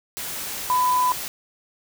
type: tone in noise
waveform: sine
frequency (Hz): 1000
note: B5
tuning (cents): +21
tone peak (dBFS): -17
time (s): 0.7-1.12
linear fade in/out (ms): 0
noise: white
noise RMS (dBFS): -31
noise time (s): 0.17-1.28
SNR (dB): +11
effects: none